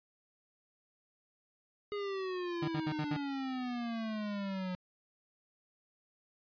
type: exponential sweep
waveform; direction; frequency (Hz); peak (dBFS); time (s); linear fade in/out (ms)
square; down; 414.8 to 180.8; -36; 1.92-4.75; 0
type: tone bursts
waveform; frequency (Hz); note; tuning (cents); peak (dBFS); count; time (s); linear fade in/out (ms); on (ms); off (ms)
30% pulse; 152.5; D#3; -34; -31; 5; 2.62-3.168; 5; 60; 62
effects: resampled to 11025 Hz